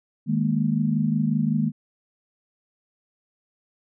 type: chord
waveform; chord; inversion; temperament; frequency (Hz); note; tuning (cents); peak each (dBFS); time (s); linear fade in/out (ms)
sine; D# suspended fourth; none; equal; 155.56 / 207.7 / 233.1; D#3 / G#3 / A#3; 0 / 0 / 0; -24; 0.26-1.72; 50
effects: none